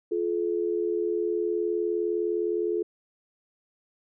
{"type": "tone pair together", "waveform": "sine", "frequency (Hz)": [349.2, 428.9], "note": ["F4", "A4"], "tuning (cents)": [0, -44], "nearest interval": "major third", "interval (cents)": 356, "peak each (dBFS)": -27, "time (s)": [0.11, 2.83], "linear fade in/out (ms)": 10, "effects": []}